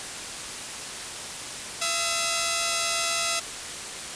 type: tone pair together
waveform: 5% pulse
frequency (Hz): 675.4 / 1275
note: E5 / D#6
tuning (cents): +42 / +42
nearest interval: major seventh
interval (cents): 1100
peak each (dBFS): -15 / -16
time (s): 1.81-3.4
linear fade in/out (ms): 10
effects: white hiss -35 dBFS RMS until 4.15 s + resampled to 22050 Hz